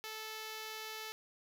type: tone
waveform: 5% pulse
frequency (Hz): 437.1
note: A4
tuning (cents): -11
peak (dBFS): -31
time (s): 0.04-1.12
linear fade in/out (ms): 0
effects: none